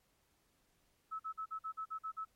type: tone bursts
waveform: sine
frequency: 1300 Hz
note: E6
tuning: 24 cents flat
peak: -38 dBFS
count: 9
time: 1.11-2.252 s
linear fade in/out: 20 ms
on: 86 ms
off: 46 ms
effects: pink hiss -75 dBFS RMS until 2.35 s + MP3 64 kbps